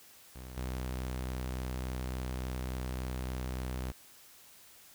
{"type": "tone with level steps", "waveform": "sawtooth", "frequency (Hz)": 63.5, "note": "B1", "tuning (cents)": 49, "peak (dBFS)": [-40, -31], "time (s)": [0.35, 3.92], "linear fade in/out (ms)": 10, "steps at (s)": 0.57, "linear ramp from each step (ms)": 5, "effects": ["white hiss -57 dBFS RMS until 4.94 s"]}